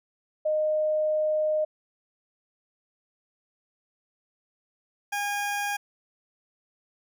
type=tone pair in turn; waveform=sine / 20% pulse; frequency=616 / 815.2 Hz; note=D#5 / G#5; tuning=-17 / -32 cents; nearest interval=perfect fourth; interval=485 cents; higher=second; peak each=-22 dBFS; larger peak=neither; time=0.45-1.65 / 5.12-5.77 s; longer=first; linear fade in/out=10 ms; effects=none